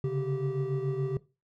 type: tone cluster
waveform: triangle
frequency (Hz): 135.4 / 142.5 / 387.9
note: C#3 / C#3 / G4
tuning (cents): -40 / +48 / -18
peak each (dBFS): -30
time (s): 0.04-1.17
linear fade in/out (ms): 2
effects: noise-tail reverb RT60 0.3 s tail -20 dB re dry